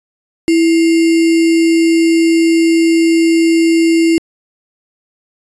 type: tone with sample-and-hold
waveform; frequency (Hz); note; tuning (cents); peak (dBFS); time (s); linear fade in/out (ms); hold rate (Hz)
sine; 329.6; E4; 0; -7; 0.48-4.18; 0; 2450
effects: resampled to 22050 Hz